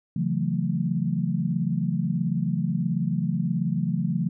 sine chord, F# minor seventh, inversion second, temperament just, 138.75 / 166.5 / 185 / 222 Hz, C#3 / E3 / F#3 / A3, +2 / +18 / 0 / +16 cents, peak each -29 / -26 / -28 / -30 dBFS, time 0.16-4.29 s, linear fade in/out 5 ms, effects none

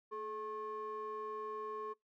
triangle ring-modulated tone, 328 Hz, E4, 9 cents flat, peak -35 dBFS, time 0.11-1.94 s, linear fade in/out 20 ms, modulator 756 Hz, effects noise-tail reverb RT60 0.2 s tail -26 dB re dry

